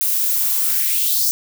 violet noise with high-pass filter sweep, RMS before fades -18 dBFS, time 0.01-1.31 s, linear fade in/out 0 ms, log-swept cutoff 270 to 5700 Hz, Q 3.3, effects none

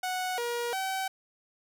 sawtooth tone with pitch steps, 738 / 476.3 / 765 Hz, F#5 / A#4 / G5, -5 / +37 / -42 cents, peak -26 dBFS, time 0.03-1.08 s, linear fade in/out 5 ms, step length 350 ms, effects none

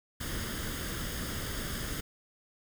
pink noise with comb filter, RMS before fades -36 dBFS, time 0.2-2.01 s, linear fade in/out 10 ms, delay 0.6 ms, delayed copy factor +0.6, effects none

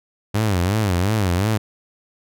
sawtooth tone with vibrato, 98 Hz, G2, in tune, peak -13 dBFS, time 0.34-1.58 s, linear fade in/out 10 ms, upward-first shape sine, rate 2.8 Hz, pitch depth 210 cents each way, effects none

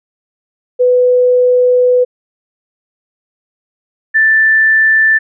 sine tone pair in turn, 497.5 / 1766.2 Hz, B4 / A6, +13 / +6 cents, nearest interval octave + minor seventh, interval 2193 cents, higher second, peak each -6 dBFS, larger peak neither, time 0.79-2.05 / 4.14-5.19 s, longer first, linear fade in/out 20 ms, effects none

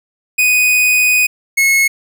45% pulse tone pair in turn, 2489 / 2180 Hz, D#7 / C#7, 0 / -29 cents, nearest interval major second, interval 229 cents, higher first, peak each -9 dBFS, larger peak neither, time 0.38-1.27 / 1.57-1.88 s, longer first, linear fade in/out 10 ms, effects none

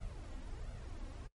brown noise with flanger, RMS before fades -45 dBFS, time 0-1.28 s, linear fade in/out 20 ms, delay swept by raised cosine 1.4 to 3.7 ms, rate 1.4 Hz, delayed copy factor +0.65, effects noise-tail reverb RT60 0.1 s tail -19 dB re dry + MP3 48 kbps

